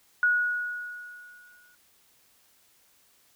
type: tone with exponential decay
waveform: sine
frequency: 1457 Hz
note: F#6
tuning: 27 cents flat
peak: -18 dBFS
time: 0.23-1.75 s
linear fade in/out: 1 ms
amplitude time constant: 330 ms
effects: white hiss -63 dBFS RMS until 3.35 s